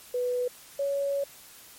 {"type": "tone pair in turn", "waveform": "sine", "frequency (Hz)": [493.9, 559.8], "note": ["B4", "C#5"], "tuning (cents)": [0, 17], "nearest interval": "major second", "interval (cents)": 217, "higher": "second", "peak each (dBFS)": -25, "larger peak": "neither", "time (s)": [[0.14, 0.48], [0.79, 1.24]], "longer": "second", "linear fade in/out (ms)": 5, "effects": ["white hiss -50 dBFS RMS until 1.78 s", "MP3 64 kbps"]}